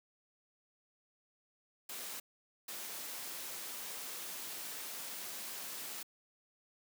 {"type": "noise bursts at uneven times", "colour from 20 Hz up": "white", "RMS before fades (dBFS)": -44, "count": 2, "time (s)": [[1.89, 2.2], [2.68, 6.03]], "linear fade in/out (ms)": 5, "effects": ["high-pass 200 Hz 12 dB/octave"]}